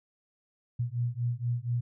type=beating tone pair; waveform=sine; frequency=118.3 / 122.5 Hz; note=A#2 / B2; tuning=+26 / -14 cents; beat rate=4.2 Hz; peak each=-31 dBFS; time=0.79-1.81 s; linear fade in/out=10 ms; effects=none